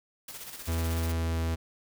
white noise with tremolo, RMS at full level -41 dBFS, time 0.28-1.12 s, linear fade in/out 5 ms, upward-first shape square, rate 16 Hz, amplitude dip 45%
45% pulse tone with pitch glide, 82.41 to 81.89 Hz, E2 to E2, 0 to -11 cents, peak -27 dBFS, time 0.67-1.56 s, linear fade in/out 20 ms, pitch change -11 cents, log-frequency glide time 1.11-1.42 s
effects none

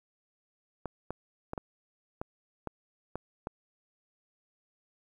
clicks, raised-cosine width 1 ms, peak -21 dBFS, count 8, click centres 0.857 / 1.106 / 1.534 / 1.578 / 2.215 / 2.673 / 3.156 / 3.471 s, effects 10-bit

